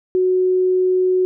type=tone; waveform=sine; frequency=369 Hz; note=F#4; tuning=5 cents flat; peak=-13 dBFS; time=0.15-1.25 s; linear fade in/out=0 ms; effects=none